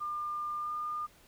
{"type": "tone with pitch glide", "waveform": "sine", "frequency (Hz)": [1200, 1211.1], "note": ["D6", "D#6"], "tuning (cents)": [37, -47], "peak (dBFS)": -33, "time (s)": [0, 1.07], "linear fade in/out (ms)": 20, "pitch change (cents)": 16, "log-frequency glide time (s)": [0.6, 0.72], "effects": ["pink hiss -61 dBFS RMS until 1.27 s"]}